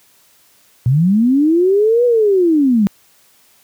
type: linear two-way sweep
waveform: sine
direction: up then down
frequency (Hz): 116.54 to 493.9 to 191.5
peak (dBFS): -9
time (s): 0.86-2.87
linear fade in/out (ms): 0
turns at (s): 2.05
effects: white hiss -52 dBFS RMS until 3.63 s + high-pass 60 Hz 12 dB/octave